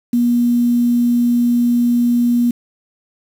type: tone with quantisation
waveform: sine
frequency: 240 Hz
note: B3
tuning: 49 cents flat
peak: -11 dBFS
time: 0.13-2.51 s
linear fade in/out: 5 ms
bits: 6
effects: none